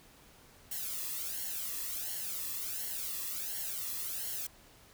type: noise with flanger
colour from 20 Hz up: blue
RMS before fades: -38 dBFS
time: 0.71-4.47 s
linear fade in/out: 5 ms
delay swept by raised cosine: 0.81 to 1.35 ms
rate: 1.4 Hz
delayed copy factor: -1
effects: pink hiss -59 dBFS RMS until 4.93 s